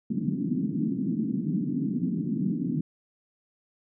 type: band-pass noise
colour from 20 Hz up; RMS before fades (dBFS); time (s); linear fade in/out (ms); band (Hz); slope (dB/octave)
white; -28; 0.1-2.81; 5; 150 to 290; 48
effects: none